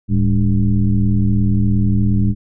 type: tone with frequency modulation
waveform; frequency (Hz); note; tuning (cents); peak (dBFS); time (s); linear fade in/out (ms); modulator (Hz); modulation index
sine; 109.8; A2; -3; -11; 0.08-2.35; 50; 91.3; 1.3
effects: none